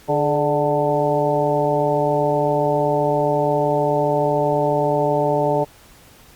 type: harmonic tone with a mistuned harmonic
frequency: 147.7 Hz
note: D3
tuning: 10 cents sharp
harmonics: 1 / 2 / 3 / 4 / 5 / 6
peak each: -25 / -26 / -22 / -20 / -25 / -23 dBFS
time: 0.08-5.65 s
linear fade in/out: 20 ms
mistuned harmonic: 3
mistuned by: -60 cents
effects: pink hiss -48 dBFS RMS until 6.35 s + Opus 48 kbps